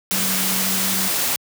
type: tone in noise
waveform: sine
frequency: 190 Hz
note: F#3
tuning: 46 cents sharp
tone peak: -27 dBFS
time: 0.12-1.08 s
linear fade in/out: 0 ms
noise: white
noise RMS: -21 dBFS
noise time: 0.11-1.36 s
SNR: -9 dB
effects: high-pass 100 Hz 12 dB/octave